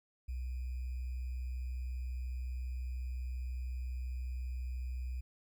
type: tone with sample-and-hold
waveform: sine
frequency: 62.8 Hz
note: B1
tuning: 30 cents sharp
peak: -36 dBFS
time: 0.28-5.21 s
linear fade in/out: 10 ms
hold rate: 2450 Hz
effects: none